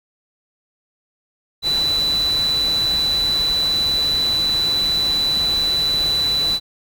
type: tone in noise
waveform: sine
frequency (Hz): 3977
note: B7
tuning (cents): +11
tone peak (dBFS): -16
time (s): 1.62-6.6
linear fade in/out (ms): 50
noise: pink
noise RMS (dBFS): -30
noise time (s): 1.62-6.6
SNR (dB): +11
effects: none